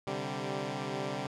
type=chord; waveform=10% pulse; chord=C suspended second; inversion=none; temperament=equal with one note detuned; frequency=130.81 / 146.83 / 195.09 Hz; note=C3 / D3 / G3; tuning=0 / 0 / -8 cents; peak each=-30 dBFS; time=0.07-1.27 s; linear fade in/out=2 ms; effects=low-pass 6000 Hz 12 dB/octave